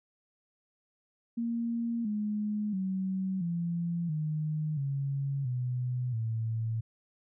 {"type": "tone with pitch steps", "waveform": "sine", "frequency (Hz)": [233.1, 210.1, 189.34, 170.64, 153.79, 138.6, 124.92, 112.58], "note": ["A#3", "G#3", "F#3", "F3", "D#3", "C#3", "B2", "A2"], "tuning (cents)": [0, 20, 40, -40, -20, 0, 20, 40], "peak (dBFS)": -29, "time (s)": [1.37, 6.81], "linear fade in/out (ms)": 10, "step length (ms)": 680, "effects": []}